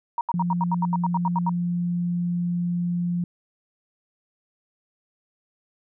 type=tone bursts; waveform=sine; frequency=942 Hz; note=A#5; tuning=18 cents sharp; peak=-21 dBFS; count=13; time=0.18-1.494 s; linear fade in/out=2 ms; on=30 ms; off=77 ms
type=tone; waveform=sine; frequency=174.61 Hz; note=F3; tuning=in tune; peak=-22 dBFS; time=0.34-3.24 s; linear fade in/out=2 ms
effects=none